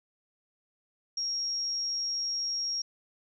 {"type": "tone", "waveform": "sine", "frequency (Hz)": 5588, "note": "F8", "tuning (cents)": 0, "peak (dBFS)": -29, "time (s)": [1.17, 2.82], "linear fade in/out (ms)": 5, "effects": []}